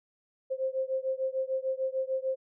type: beating tone pair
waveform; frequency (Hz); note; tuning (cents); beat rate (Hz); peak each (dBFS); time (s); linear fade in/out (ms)
sine; 523.3 / 530; C5 / C5; 0 / +22; 6.7; -31 / -32; 0.5-2.36; 20
effects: none